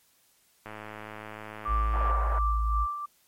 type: click train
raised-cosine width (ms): 0.5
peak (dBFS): -25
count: 156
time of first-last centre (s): 0.66-2.109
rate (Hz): 107
type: tone with tremolo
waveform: sine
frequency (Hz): 1174.7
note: D6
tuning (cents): 0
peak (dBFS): -26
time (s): 1.65-3.06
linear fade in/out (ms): 10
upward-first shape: sine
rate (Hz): 2.8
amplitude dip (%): 55
type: tone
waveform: sine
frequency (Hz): 55.3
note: A1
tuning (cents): +9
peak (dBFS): -24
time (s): 1.67-2.87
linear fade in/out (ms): 50
type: band-pass noise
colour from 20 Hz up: pink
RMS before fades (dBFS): -36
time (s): 1.93-2.39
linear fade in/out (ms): 5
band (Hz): 550 to 1400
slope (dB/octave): 24
effects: white hiss -65 dBFS RMS until 3.27 s + MP3 64 kbps